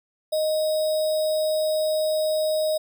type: tone with sample-and-hold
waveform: sine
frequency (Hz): 622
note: D#5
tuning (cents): -1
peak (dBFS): -20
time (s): 0.32-2.78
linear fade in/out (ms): 10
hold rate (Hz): 4410
effects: none